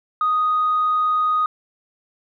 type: tone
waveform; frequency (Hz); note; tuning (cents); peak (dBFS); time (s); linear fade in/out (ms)
sine; 1244.5; D#6; 0; -15; 0.21-1.46; 2
effects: tanh soft clip ceiling -12 dBFS